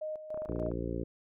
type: tone with tremolo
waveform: sine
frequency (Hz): 619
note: D#5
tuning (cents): -9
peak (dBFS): -34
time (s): 0.01-0.7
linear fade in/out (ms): 10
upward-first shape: square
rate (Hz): 3.4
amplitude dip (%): 65
type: clicks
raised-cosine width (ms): 1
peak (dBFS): -31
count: 11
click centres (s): 0.344 / 0.375 / 0.42 / 0.458 / 0.489 / 0.522 / 0.56 / 0.592 / 0.627 / 0.663 / 0.716
type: harmonic tone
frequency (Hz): 58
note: A#1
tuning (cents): -8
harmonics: 1 / 2 / 3 / 4 / 5 / 6 / 7 / 8 / 9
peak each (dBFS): -39 / -41 / -41 / -45 / -40 / -41 / -42 / -45 / -44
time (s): 0.48-1.04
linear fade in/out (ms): 10
effects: none